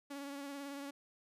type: tone with vibrato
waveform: sawtooth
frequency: 280.7 Hz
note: C#4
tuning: 22 cents sharp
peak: -39 dBFS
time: 0.1-0.91 s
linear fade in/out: 10 ms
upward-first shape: triangle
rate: 18 Hz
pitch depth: 37 cents each way
effects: resampled to 32000 Hz